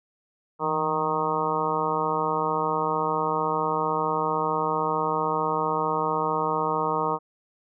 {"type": "harmonic tone with a mistuned harmonic", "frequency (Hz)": 155.56, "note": "D#3", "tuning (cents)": 0, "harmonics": [1, 2, 3, 4, 5, 6, 7, 8], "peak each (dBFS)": [-35, -35, -29, -34, -32, -28, -29, -31], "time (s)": [0.59, 7.19], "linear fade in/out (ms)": 50, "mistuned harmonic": 1, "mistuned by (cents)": 100, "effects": []}